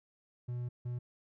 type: tone bursts at uneven times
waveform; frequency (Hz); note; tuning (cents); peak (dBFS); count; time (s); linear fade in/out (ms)
triangle; 122.2; B2; -18; -33; 2; 0.48-0.69 / 0.85-0.99; 10
effects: none